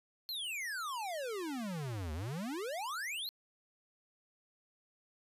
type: exponential two-way sweep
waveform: square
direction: down then up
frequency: 4339 to 73.42 to 4339 Hz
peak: -38 dBFS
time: 0.29-3.29 s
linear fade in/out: 0 ms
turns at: 2.13 s
effects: resampled to 32000 Hz